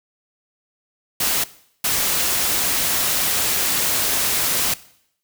white noise bursts at uneven times, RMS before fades -20 dBFS, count 2, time 1.2-1.44 / 1.84-4.74 s, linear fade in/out 5 ms, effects noise-tail reverb RT60 0.7 s tail -19 dB re dry

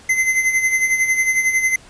square tone with tremolo, 2058 Hz, C7, 29 cents flat, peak -13 dBFS, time 0.09-1.76 s, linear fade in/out 5 ms, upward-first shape sine, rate 11 Hz, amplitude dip 60%, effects pink hiss -45 dBFS RMS until 1.89 s + resampled to 22050 Hz

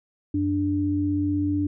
sine tone pair together, 92.57 / 293.7 Hz, F#2 / D4, +1 / 0 cents, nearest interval octave + minor sixth, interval 1999 cents, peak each -27 / -22 dBFS, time 0.34-1.67 s, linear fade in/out 5 ms, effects none

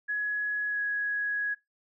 sine tone with pitch glide, 1682 to 1667.5 Hz, G#6 to G#6, +22 to +7 cents, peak -27 dBFS, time 0.08-1.55 s, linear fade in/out 20 ms, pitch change -15 cents, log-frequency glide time 0.68-0.8 s, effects noise-tail reverb RT60 0.2 s tail -22 dB re dry

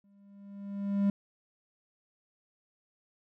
triangle tone with exponential growth, 200 Hz, G3, 35 cents sharp, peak -20 dBFS, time 0.04-1.1 s, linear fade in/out 2 ms, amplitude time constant 230 ms, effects none

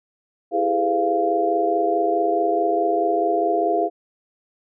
sine tone cluster, 330.2 / 405.8 / 430.5 / 501 / 692 Hz, E4 / G#4 / A4 / B4 / F5, +3 / -40 / -38 / +25 / -16 cents, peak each -25 / -23 / -29 / -28 / -20 dBFS, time 0.51-3.9 s, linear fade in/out 50 ms, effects none

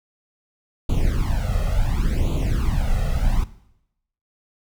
brown noise with flanger, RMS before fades -20 dBFS, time 0.89-3.44 s, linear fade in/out 5 ms, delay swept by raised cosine 0.28 to 1.58 ms, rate 0.7 Hz, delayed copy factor +1, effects noise-tail reverb RT60 0.8 s tail -17 dB re dry

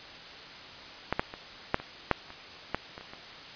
clicks, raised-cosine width 0.5 ms, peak -11 / -10 / -24 / -8 / -25 / -6 / -29 / -12 / -26 / -30 / -28 dBFS, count 11, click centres 1.126 / 1.195 / 1.339 / 1.744 / 1.8 / 2.113 / 2.304 / 2.746 / 2.979 / 3.01 / 3.135 s, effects white hiss -45 dBFS RMS until 3.55 s + resampled to 11025 Hz

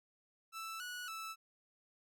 sawtooth tone with pitch steps, 1322 / 1467 / 1315 Hz, E6 / F#6 / E6, +5 / -15 / -5 cents, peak -39 dBFS, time 0.52-1.36 s, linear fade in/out 50 ms, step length 280 ms, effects none

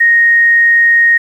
sine tone, 1864.7 Hz, A#6, in tune, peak -5 dBFS, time 0-1.18 s, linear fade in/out 10 ms, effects 7-bit

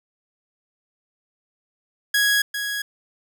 sawtooth tone with echo, 1661.2 Hz, G#6, in tune, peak -13 dBFS, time 2.14-2.42 s, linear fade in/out 5 ms, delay 400 ms, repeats 1, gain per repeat -8 dB, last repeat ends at 2.82 s, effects none

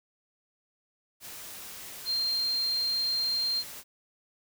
sine tone in noise, 4186 Hz, C8, in tune, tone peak -26 dBFS, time 2.05-3.64 s, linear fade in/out 50 ms, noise white, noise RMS -43 dBFS, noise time 1.2-3.84 s, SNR +14 dB, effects none

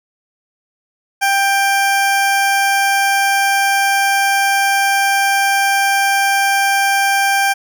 20% pulse tone, 790 Hz, G5, 13 cents sharp, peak -7 dBFS, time 1.21-7.54 s, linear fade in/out 20 ms, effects none

